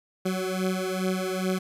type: beating tone pair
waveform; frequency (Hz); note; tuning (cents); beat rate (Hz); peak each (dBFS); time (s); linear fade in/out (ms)
20% pulse; 185.6 / 188; F#3 / F#3; +6 / +28; 2.4; -23 / -25; 0.25-1.59; 10
effects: resampled to 32000 Hz + 10-bit